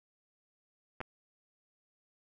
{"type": "clicks", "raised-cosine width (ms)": 0.5, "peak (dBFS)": -24, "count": 2, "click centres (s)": [1.005, 1.013], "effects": []}